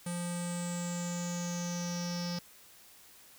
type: tone with low-pass filter sweep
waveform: square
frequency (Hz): 174.61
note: F3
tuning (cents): 0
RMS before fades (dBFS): -36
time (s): 0.06-2.39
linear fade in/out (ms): 5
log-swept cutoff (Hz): 9300 to 5200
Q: 9.5
effects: white hiss -57 dBFS RMS until 3.38 s